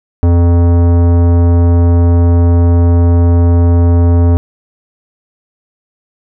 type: tone with tanh clipping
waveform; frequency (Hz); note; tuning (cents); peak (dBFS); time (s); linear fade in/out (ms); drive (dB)
sine; 86; F2; -26; -7; 0.23-4.37; 0; 17
effects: none